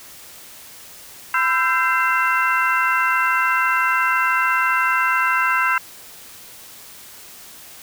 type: tone cluster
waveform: sine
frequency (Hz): 1009 / 1337 / 1571 / 2070 / 2706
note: B5 / E6 / G6 / C7 / E7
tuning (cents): +37 / +24 / +3 / -19 / +45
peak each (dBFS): -22 / -21 / -20 / -24 / -26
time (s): 1.34-5.78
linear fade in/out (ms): 2
effects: white hiss -41 dBFS RMS until 7.82 s